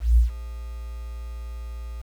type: tone with ADSR envelope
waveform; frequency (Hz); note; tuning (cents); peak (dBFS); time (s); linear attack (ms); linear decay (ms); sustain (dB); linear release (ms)
sine; 58.27; A#1; 0; -11; 0-2.02; 170; 130; -20; 10
effects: 8-bit